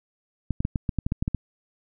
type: clicks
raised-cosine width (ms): 5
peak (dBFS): -12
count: 11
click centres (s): 0.507 / 0.605 / 0.651 / 0.758 / 0.892 / 0.987 / 1.065 / 1.121 / 1.225 / 1.279 / 1.347
effects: none